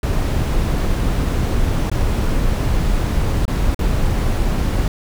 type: noise with dropouts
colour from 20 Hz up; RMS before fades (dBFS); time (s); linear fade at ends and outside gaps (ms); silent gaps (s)
brown; -17; 0.03-4.88; 2; 1.899-1.915 / 3.454-3.479 / 3.746-3.791
effects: none